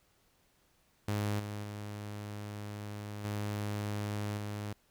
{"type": "tone with level steps", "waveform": "sawtooth", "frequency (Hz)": 103.83, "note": "G#2", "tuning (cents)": 0, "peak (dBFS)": [-27, -34, -36, -30, -33], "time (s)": [1.08, 4.73], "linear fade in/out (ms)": 5, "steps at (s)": [1.39, 1.63, 3.24, 4.37], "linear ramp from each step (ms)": 10, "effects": ["pink hiss -70 dBFS RMS until 4.9 s"]}